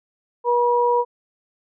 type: tone pair together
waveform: sine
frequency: 482 / 964 Hz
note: B4 / B5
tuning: -42 / -42 cents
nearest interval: octave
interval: 1200 cents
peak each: -18 dBFS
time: 0.44-1.05 s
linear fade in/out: 50 ms
effects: none